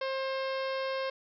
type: harmonic tone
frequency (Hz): 532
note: C5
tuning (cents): +29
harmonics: 1 / 2 / 3 / 4 / 5 / 6 / 7 / 8 / 9 / 10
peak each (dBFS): -32 / -38 / -42 / -44 / -46 / -48 / -49 / -50 / -51 / -52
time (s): 0.01-1.1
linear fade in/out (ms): 5
effects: none